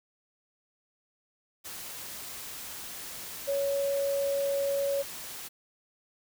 sine tone in noise, 558 Hz, C#5, 11 cents sharp, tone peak -26 dBFS, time 3.47-5.03 s, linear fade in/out 20 ms, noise white, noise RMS -41 dBFS, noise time 1.64-5.49 s, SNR +12 dB, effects none

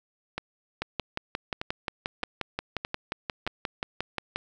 two click trains, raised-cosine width 0.3 ms, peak -15 / -13 dBFS, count 6 / 21, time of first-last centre 0.38-3.466 / 0.82-4.36 s, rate 1.62 / 5.65 Hz, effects none

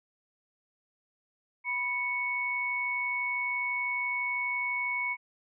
sine tone pair together, 987.6 / 2217 Hz, B5 / C#7, 0 / 0 cents, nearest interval octave + major second, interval 1400 cents, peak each -36 / -29 dBFS, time 1.64-5.17 s, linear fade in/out 50 ms, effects none

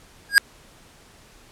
square tone with exponential growth, 1630 Hz, G#6, 33 cents flat, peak -6 dBFS, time 0.29-0.38 s, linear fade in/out 0 ms, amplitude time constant 18 ms, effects pink hiss -51 dBFS RMS until 1.51 s + low-pass 11000 Hz 12 dB/octave

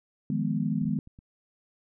sine chord, F half-diminished seventh, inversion third, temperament equal, 155.56 / 174.61 / 207.7 / 246.9 Hz, Eb3 / F3 / Ab3 / Cb4, 0 / 0 / 0 / 0 cents, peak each -30 / -33 / -29 / -31 dBFS, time 0.3-0.99 s, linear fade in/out 2 ms
clicks, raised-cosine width 5 ms, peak -36 dBFS, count 5, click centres 0.819 / 0.853 / 0.89 / 1.074 / 1.189 s
effects none

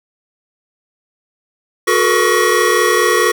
square tone cluster, 362.8 / 433.4 / 477.8 / 1122 / 1902 Hz, F#4 / A4 / A#4 / C#6 / A#6, -34 / -26 / +43 / +21 / +34 cents, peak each -18 dBFS, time 1.87-3.32 s, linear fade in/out 10 ms, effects none

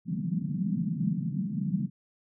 white band-pass noise, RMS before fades -30 dBFS, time 0.05-1.9 s, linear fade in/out 50 ms, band 150 to 210 Hz, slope 48 dB/octave, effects none

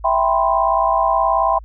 sine chord, C major seventh, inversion first, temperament equal, 659.3 / 784 / 987.8 / 1046.5 Hz, E5 / G5 / B5 / C6, 0 / 0 / 0 / 0 cents, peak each -19 dBFS, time 0.04-1.59 s, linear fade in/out 10 ms, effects added 53 Hz sine -34 dBFS peak until 1.64 s

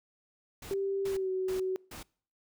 pink noise bursts, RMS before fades -45 dBFS, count 4, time 0.62-2.03 s, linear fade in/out 5 ms, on 120 ms, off 310 ms
sine tone with pitch glide, 392 to 374.9 Hz, G4 to F#4, 0 to +23 cents, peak -29 dBFS, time 0.71-1.76 s, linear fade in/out 0 ms, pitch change -77 cents, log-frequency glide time 1.07-1.3 s
effects noise-tail reverb RT60 0.5 s tail -25 dB re dry

